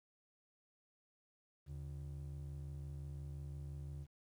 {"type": "ring-modulated tone", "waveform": "triangle", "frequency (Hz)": 108.4, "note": "A2", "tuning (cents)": -25, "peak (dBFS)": -39, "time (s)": [1.66, 4.07], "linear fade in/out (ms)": 50, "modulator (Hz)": 32.9, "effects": ["12-bit"]}